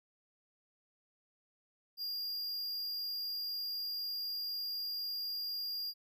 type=tone; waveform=square; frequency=4814 Hz; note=D8; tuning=42 cents sharp; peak=-37 dBFS; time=1.97-5.94 s; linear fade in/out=50 ms; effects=none